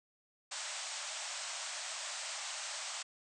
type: band-pass noise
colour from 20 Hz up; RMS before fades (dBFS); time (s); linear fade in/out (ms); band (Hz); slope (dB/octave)
white; -42; 0.51-3.03; 10; 570 to 8500; 96
effects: none